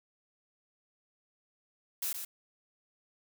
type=noise with echo; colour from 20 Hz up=blue; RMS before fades=-34 dBFS; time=2.02-2.13 s; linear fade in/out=5 ms; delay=120 ms; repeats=1; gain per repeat=-6 dB; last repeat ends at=2.25 s; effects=none